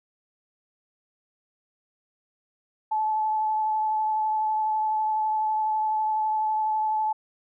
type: tone with vibrato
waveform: sine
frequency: 865 Hz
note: A5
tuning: 30 cents flat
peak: -22 dBFS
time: 2.91-7.13 s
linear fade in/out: 10 ms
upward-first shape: triangle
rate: 12 Hz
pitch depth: 16 cents each way
effects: none